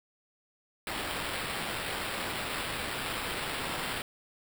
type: noise with sample-and-hold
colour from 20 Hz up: white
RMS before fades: -35 dBFS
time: 0.87-4.02 s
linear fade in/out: 2 ms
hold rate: 6300 Hz
effects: none